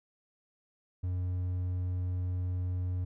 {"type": "tone", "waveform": "triangle", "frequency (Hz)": 90.5, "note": "F#2", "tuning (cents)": -38, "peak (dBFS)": -28, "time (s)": [1.03, 3.05], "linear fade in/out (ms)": 10, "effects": []}